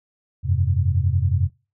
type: chord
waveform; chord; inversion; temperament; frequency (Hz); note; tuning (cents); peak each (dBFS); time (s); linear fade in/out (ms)
sine; F suspended second; none; just; 87.31 / 98.22 / 130.96; F2 / G2 / C3; 0 / +4 / +2; -20 / -21 / -23; 0.43-1.5; 50
effects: noise-tail reverb RT60 0.3 s tail -23 dB re dry